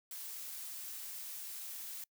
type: noise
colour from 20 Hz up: blue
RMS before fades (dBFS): -45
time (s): 0.11-2.04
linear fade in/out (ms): 2
effects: noise-tail reverb RT60 0.1 s tail -25 dB re dry